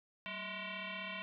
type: tone with frequency modulation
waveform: sine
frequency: 191.2 Hz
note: G3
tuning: 43 cents flat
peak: -40 dBFS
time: 0.26-1.22 s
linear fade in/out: 0 ms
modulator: 418 Hz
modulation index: 7.2
effects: none